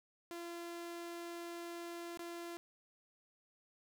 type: tone with dropouts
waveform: sawtooth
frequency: 342.2 Hz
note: F4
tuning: 35 cents flat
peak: -40 dBFS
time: 0.31-2.57 s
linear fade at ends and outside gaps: 0 ms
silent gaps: 2.173-2.193 s
effects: none